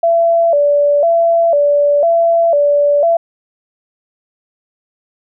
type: tone with vibrato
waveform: sine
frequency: 624 Hz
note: D#5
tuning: 5 cents sharp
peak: -8 dBFS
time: 0.03-3.17 s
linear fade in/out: 5 ms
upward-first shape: square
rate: 1 Hz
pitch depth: 130 cents each way
effects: none